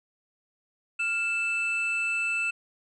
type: tone pair together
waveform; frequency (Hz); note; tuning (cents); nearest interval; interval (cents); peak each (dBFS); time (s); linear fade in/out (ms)
triangle; 1396.9 / 2643; F6 / E7; 0 / +4; major seventh; 1104; -33 / -24; 0.99-2.51; 10
effects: resampled to 22050 Hz